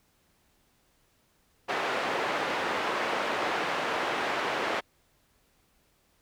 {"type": "band-pass noise", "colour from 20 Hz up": "pink", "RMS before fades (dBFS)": -30, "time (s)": [1.68, 4.81], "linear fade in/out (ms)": 20, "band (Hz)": [460, 2300], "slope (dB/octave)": 12, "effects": ["pink hiss -68 dBFS RMS until 6.21 s"]}